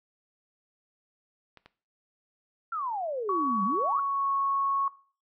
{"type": "clicks", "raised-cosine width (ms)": 0.3, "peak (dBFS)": -33, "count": 2, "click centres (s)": [1.573, 1.66]}
{"type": "exponential two-way sweep", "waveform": "sine", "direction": "down then up", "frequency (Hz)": [1396.9, 186.4, 1396.9], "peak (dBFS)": -29, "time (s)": [2.72, 4], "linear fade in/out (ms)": 5, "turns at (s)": 3.64}
{"type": "tone with pitch glide", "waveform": "sine", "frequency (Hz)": [1125, 1103.1], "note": ["C#6", "C#6"], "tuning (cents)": [25, -9], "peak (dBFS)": -25, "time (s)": [3.29, 4.88], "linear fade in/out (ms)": 2, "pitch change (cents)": -34, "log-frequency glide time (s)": [3.69, 4.31]}
{"effects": ["noise-tail reverb RT60 0.4 s tail -17 dB re dry"]}